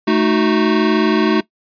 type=chord; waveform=square; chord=D# diminished; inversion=second; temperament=equal with one note detuned; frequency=217.7 / 311.1 / 370 Hz; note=A3 / D#4 / F#4; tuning=-18 / 0 / 0 cents; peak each=-17 dBFS; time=0.07-1.41 s; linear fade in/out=10 ms; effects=noise-tail reverb RT60 0.1 s tail -19 dB re dry + resampled to 11025 Hz